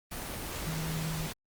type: tone in noise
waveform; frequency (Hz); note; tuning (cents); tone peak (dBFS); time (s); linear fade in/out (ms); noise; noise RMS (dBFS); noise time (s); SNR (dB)
sine; 159.6; D#3; +44; -33; 0.66-1.27; 10; pink; -38; 0.11-1.33; +2
effects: Opus 24 kbps